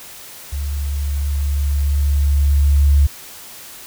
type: tone with level ramp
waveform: sine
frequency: 71.2 Hz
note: C#2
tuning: 47 cents sharp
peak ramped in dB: -20 to -8 dBFS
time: 0.52-3.07 s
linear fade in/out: 10 ms
effects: white hiss -37 dBFS RMS until 3.86 s